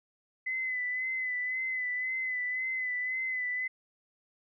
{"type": "tone with vibrato", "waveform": "sine", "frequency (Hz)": 2020, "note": "B6", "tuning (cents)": 39, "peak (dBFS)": -30, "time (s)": [0.46, 3.68], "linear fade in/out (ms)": 10, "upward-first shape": "sine", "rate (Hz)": 1.9, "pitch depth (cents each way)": 33, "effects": []}